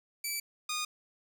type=tone pair in turn; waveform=10% pulse; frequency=2313 / 1229.5 Hz; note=D7 / D#6; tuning=-27 / -21 cents; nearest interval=major seventh; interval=1094 cents; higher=first; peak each=-24 dBFS; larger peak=neither; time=0.24-0.4 / 0.69-0.85 s; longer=neither; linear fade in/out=5 ms; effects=10-bit